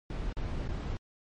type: noise with dropouts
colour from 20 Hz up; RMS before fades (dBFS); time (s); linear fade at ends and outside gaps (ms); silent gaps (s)
brown; -34; 0.1-0.97; 2; 0.327-0.367 / 0.679-0.688
effects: low-pass 5000 Hz 12 dB/octave + MP3 48 kbps